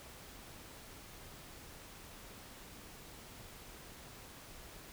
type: silence
effects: pink hiss -53 dBFS RMS until 4.92 s